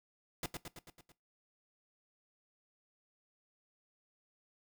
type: noise with echo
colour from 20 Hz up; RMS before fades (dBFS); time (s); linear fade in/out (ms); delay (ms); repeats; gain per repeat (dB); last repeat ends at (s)
pink; -38; 0.43-0.46; 2; 110; 6; -4; 1.12
effects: noise-tail reverb RT60 0.2 s tail -18 dB re dry